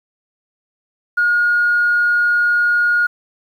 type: tone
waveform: sine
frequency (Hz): 1434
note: F6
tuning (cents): +45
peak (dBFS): -11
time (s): 1.17-3.07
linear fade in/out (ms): 10
effects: tanh soft clip ceiling -7 dBFS + 8-bit